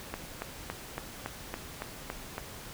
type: click train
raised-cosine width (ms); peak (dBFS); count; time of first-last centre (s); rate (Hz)
0.5; -19; 9; 0.14-2.381; 3.57
effects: pink hiss -45 dBFS RMS until 2.73 s